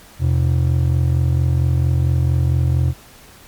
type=ring-modulated tone; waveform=triangle; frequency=105.3 Hz; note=G#2; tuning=24 cents sharp; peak=-8 dBFS; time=0.19-2.94 s; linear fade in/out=50 ms; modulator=22.2 Hz; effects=pink hiss -44 dBFS RMS until 3.47 s + MP3 96 kbps